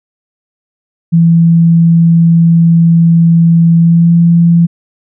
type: tone with pitch glide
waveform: sine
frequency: 167 to 169.43 Hz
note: E3 to E3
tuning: +23 to +48 cents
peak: -3 dBFS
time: 1.12-4.67 s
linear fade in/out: 20 ms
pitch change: +25 cents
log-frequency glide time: 3.78-4.12 s
effects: none